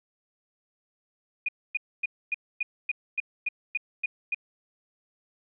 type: tone bursts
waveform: sine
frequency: 2455 Hz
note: D#7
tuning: 24 cents flat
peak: -24 dBFS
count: 11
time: 1.46-4.346 s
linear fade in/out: 5 ms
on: 26 ms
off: 260 ms
effects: none